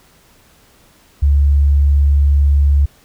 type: tone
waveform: sine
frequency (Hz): 71.1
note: C#2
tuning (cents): +45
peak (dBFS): -8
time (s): 1.22-2.86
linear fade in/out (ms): 10
effects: pink hiss -50 dBFS RMS until 3.04 s